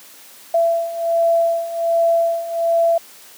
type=beating tone pair; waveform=sine; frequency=670 / 671.3 Hz; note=E5 / E5; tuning=+28 / +31 cents; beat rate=1.3 Hz; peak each=-20 / -16 dBFS; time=0.54-2.98 s; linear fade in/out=5 ms; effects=white hiss -43 dBFS RMS until 3.37 s + high-pass 200 Hz 12 dB/octave